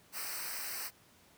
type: noise with comb filter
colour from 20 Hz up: white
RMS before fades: -40 dBFS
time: 0.12-0.91 s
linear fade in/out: 50 ms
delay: 0.29 ms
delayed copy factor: -0.9
effects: pink hiss -63 dBFS RMS until 1.37 s + high-pass 80 Hz 12 dB/octave